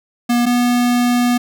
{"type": "tone pair in turn", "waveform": "square", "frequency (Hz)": [240.1, 243.6], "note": ["B3", "B3"], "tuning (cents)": [-49, -24], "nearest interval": "unison", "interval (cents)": 25, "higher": "second", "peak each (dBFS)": -13, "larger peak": "neither", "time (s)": [[0.29, 0.46], [0.46, 1.38]], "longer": "second", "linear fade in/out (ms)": 10, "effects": []}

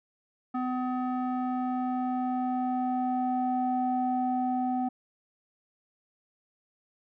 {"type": "tone with low-pass filter sweep", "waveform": "square", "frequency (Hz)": 252.7, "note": "B3", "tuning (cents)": 40, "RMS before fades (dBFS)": -29, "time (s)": [0.54, 4.89], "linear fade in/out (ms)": 10, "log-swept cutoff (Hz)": [1100, 690], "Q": 3.9, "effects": []}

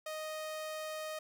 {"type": "tone", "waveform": "sawtooth", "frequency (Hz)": 622.3, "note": "D#5", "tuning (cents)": 0, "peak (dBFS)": -35, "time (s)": [0.06, 1.19], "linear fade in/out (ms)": 5, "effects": []}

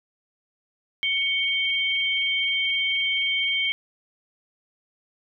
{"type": "tone pair together", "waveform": "sine", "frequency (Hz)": [2229, 3152], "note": ["C#7", "G7"], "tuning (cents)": [9, 9], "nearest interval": "tritone", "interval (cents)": 600, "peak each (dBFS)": -24, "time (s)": [1.03, 3.72], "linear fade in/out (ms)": 0, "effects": []}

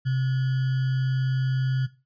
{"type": "tone with sample-and-hold", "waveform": "sine", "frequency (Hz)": 130.81, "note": "C3", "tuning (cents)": 0, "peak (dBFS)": -21, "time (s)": [0.05, 1.87], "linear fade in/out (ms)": 20, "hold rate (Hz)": 1575, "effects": ["noise-tail reverb RT60 0.3 s tail -17 dB re dry", "resampled to 11025 Hz"]}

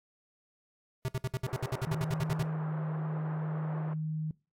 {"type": "tone bursts", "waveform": "square", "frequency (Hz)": 130, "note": "C3", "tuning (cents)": -11, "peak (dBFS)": -30, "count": 15, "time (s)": [1.05, 2.426], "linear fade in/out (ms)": 0, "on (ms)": 32, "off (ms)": 64}
{"type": "band-pass noise", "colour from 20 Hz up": "pink", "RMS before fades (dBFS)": -45, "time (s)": [1.47, 3.94], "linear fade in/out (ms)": 5, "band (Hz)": [340, 1400], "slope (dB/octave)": 24}
{"type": "tone with pitch glide", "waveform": "sine", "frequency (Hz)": [157.5, 155.96], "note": ["D#3", "D#3"], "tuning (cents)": [21, 4], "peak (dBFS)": -31, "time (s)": [1.87, 4.31], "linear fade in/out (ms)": 2, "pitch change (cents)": -17, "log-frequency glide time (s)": [2.42, 2.62]}
{"effects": ["noise-tail reverb RT60 0.3 s tail -22 dB re dry", "AAC 48 kbps"]}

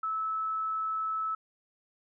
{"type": "tone", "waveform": "sine", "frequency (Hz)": 1304, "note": "E6", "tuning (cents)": -19, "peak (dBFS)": -29, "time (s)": [0.03, 1.35], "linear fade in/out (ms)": 5, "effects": []}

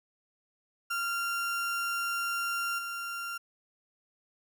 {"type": "tone with level steps", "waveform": "35% pulse", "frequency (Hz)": 1385, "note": "F6", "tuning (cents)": -15, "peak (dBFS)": [-28, -33], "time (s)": [0.9, 3.38], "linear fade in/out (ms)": 10, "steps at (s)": 2.78, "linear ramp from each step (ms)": 10, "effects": []}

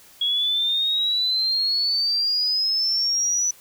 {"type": "exponential sweep", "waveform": "sine", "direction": "up", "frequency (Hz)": [3322, 5970], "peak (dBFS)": -19, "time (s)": [0.21, 3.51], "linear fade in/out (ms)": 5, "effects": ["white hiss -50 dBFS RMS until 3.6 s"]}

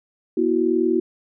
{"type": "chord", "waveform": "sine", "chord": "B suspended fourth", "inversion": "none", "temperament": "equal with one note detuned", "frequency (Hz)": [240.9, 329.6, 370], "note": ["B3", "E4", "F#4"], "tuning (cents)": [-43, 0, 0], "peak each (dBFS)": [-24, -20, -20], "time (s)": [0.37, 1], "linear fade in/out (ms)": 5, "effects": []}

